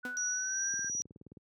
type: tone with pitch glide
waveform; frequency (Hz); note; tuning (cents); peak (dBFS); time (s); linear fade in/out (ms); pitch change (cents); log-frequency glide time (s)
sine; 1480 to 1586.2; F#6 to G6; 0 to +20; -37; 0.03-0.9; 20; +120; 0.28-0.7
type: tone with exponential decay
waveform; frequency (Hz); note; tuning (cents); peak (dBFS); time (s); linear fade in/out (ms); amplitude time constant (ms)
sawtooth; 250.2; B3; +23; -33; 0.05-0.22; 1; 36
type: tone with tremolo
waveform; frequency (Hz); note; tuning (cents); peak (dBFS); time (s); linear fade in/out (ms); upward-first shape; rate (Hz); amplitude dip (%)
sine; 5810; F#8; -32; -31; 0.17-1.02; 0; sine; 2.6; 30
type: click train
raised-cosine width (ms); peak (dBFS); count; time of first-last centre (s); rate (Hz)
3; -37; 13; 0.74-1.372; 19
effects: high-pass 100 Hz 12 dB/octave